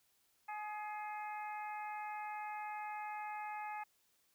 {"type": "harmonic tone with a mistuned harmonic", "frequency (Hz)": 422.3, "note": "G#4", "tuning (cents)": 29, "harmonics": [2, 3, 4, 5, 6], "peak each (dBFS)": [-42, -51, -53, -52, -54], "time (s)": [0.48, 3.84], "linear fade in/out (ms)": 10, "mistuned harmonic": 3, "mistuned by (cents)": -25, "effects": ["white hiss -75 dBFS RMS until 4.34 s"]}